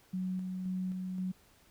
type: tone with tremolo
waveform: sine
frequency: 185.1 Hz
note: F#3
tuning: 1 cent sharp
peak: -32 dBFS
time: 0.13-1.32 s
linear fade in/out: 10 ms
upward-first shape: square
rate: 1.9 Hz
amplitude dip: 30%
effects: pink hiss -64 dBFS RMS until 1.7 s